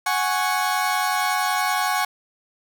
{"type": "chord", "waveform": "30% pulse", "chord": "F# suspended second", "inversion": "none", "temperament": "equal", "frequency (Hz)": [740, 830.6, 1108.7], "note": ["F#5", "G#5", "C#6"], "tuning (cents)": [0, 0, 0], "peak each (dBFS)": -22, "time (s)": [0.06, 2.05], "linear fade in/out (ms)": 5, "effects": []}